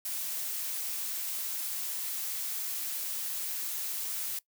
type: noise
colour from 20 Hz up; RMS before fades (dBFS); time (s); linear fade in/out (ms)
blue; -35; 0.05-4.39; 5
effects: noise-tail reverb RT60 0.1 s tail -20 dB re dry